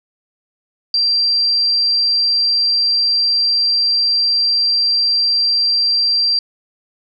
sine tone, 4719 Hz, D8, 7 cents sharp, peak -12 dBFS, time 0.94-6.39 s, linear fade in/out 2 ms, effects none

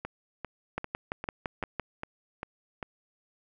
two click trains, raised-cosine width 0.5 ms, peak -20 / -16 dBFS, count 8 / 7, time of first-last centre 0.05-2.828 / 0.78-1.797 s, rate 2.52 / 5.9 Hz, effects none

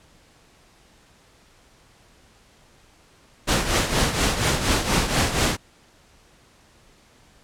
pink noise with tremolo, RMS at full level -18 dBFS, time 3.47-5.57 s, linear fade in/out 20 ms, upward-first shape triangle, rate 4.2 Hz, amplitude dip 70%, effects pink hiss -55 dBFS RMS until 7.43 s + low-pass 9000 Hz 12 dB/octave

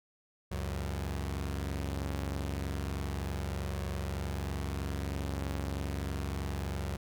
sawtooth tone pair together, 69.3 / 92.5 Hz, C#2 / F#2, 0 / 0 cents, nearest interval perfect fourth, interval 500 cents, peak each -31 / -34 dBFS, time 0.51-6.97 s, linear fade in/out 10 ms, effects none

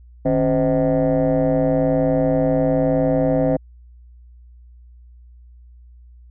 sine tone with frequency modulation, 395.2 Hz, G4, 14 cents sharp, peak -13 dBFS, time 0.25-3.57 s, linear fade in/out 10 ms, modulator 121 Hz, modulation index 2.2, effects tanh soft clip ceiling -12 dBFS + added 60 Hz sine -42 dBFS peak until 6.3 s

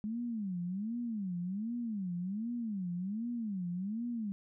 sine tone with vibrato, 204.9 Hz, G#3, 23 cents flat, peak -34 dBFS, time 0.04-4.32 s, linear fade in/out 0 ms, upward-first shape sine, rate 1.3 Hz, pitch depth 280 cents each way, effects none

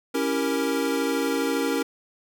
square chord, C# diminished seventh, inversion none, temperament equal, 277.2 / 329.6 / 392 / 466.2 Hz, C#4 / E4 / G4 / Bb4, 0 / 0 / 0 / 0 cents, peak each -27 / -31 / -32 / -28 dBFS, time 0.14-1.83 s, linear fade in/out 10 ms, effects none

